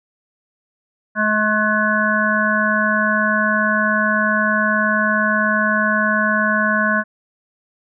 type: harmonic tone with a mistuned harmonic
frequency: 212.9 Hz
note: G#3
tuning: 43 cents sharp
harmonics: 1 / 3 / 5 / 7 / 8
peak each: -21 / -23 / -22 / -18 / -22 dBFS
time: 1.15-7.04 s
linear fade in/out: 50 ms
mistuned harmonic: 5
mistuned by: +16 cents
effects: none